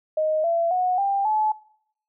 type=tone with pitch steps; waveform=sine; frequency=622.3 / 674.7 / 731.5 / 793.2 / 860 Hz; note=D#5 / E5 / F#5 / G5 / A5; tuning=0 / +40 / -20 / +20 / -40 cents; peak=-19 dBFS; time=0.17-1.52 s; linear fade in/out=5 ms; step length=270 ms; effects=noise-tail reverb RT60 0.7 s tail -22 dB re dry